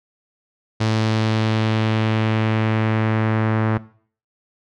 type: tone with low-pass filter sweep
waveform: sawtooth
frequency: 110 Hz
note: A2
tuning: in tune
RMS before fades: -19 dBFS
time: 0.8-3.78 s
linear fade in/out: 10 ms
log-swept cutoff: 5000 to 1600 Hz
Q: 1.4
effects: noise-tail reverb RT60 0.5 s tail -19 dB re dry